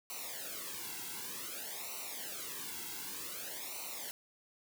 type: noise with flanger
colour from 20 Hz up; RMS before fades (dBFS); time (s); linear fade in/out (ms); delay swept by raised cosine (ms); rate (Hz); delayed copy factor
white; -43; 0.1-4.11; 0; 0.59 to 1.69; 0.54; -0.95
effects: none